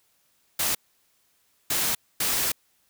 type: noise bursts at uneven times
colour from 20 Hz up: white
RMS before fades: -25 dBFS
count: 3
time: 0.59-0.75 / 1.7-1.95 / 2.2-2.52 s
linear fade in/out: 5 ms
effects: white hiss -67 dBFS RMS until 2.89 s